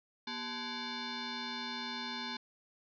sine tone with frequency modulation, 1661.2 Hz, G#6, in tune, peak -37 dBFS, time 0.27-2.37 s, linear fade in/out 5 ms, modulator 634 Hz, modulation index 4.7, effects none

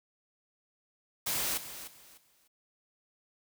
white noise with echo, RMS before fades -32 dBFS, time 1.26-1.58 s, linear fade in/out 10 ms, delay 300 ms, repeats 3, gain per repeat -12 dB, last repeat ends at 2.48 s, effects none

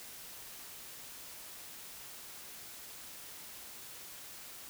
silence, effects white hiss -49 dBFS RMS until 4.69 s

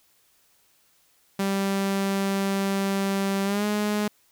sawtooth tone with pitch glide, 196 to 208.9 Hz, G3 to G#3, 0 to +10 cents, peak -19 dBFS, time 1.39-4.08 s, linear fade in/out 5 ms, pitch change +110 cents, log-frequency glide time 3.44-3.65 s, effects white hiss -63 dBFS RMS until 4.31 s

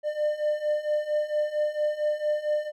triangle beating tone pair, 598 / 602.4 Hz, D5 / D5, +31 / +44 cents, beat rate 4.4 Hz, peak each -27 / -24 dBFS, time 0.03-2.72 s, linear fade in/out 50 ms, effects none

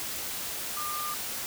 sine tone in noise, 1200 Hz, D6, 37 cents sharp, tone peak -33 dBFS, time 0.77-1.14 s, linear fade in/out 0 ms, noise white, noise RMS -35 dBFS, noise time 0-1.46 s, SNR -1 dB, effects none

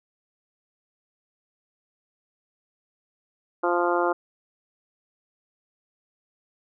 harmonic tone, 174.5 Hz, F3, 1 cent flat, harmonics 2 / 3 / 4 / 5 / 6 / 7 / 8, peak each -25 / -27 / -28 / -29 / -30 / -30 / -31 dBFS, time 3.63-4.13 s, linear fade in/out 10 ms, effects none

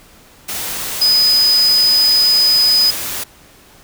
sine tone in noise, 5000 Hz, D#8, 8 cents sharp, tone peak -9 dBFS, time 1.01-2.91 s, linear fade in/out 10 ms, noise white, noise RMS -23 dBFS, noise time 0.48-3.24 s, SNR +11 dB, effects pink hiss -45 dBFS RMS until 3.83 s

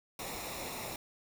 pink noise with comb filter, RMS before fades -41 dBFS, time 0.19-0.96 s, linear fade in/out 2 ms, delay 0.64 ms, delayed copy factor -0.65, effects none

